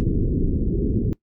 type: low-pass noise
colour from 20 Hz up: pink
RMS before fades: -21 dBFS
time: 0-1.13 s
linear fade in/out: 0 ms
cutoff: 410 Hz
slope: 48 dB/octave
effects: noise-tail reverb RT60 0.1 s tail -20 dB re dry